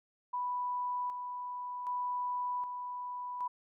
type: tone with tremolo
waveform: sine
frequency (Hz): 987.8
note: B5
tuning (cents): 0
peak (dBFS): -32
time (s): 0.33-3.48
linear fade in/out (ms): 10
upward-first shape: square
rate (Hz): 0.65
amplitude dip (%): 45
effects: none